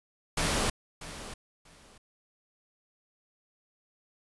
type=noise with echo; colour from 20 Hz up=pink; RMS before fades=-28 dBFS; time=0.37-0.7 s; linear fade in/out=5 ms; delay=640 ms; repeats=2; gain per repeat=-14 dB; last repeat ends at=1.98 s; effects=resampled to 24000 Hz